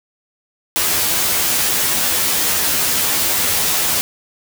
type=noise with comb filter; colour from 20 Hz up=white; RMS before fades=-17 dBFS; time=0.76-4.01 s; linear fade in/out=0 ms; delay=12 ms; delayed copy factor=+0.85; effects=none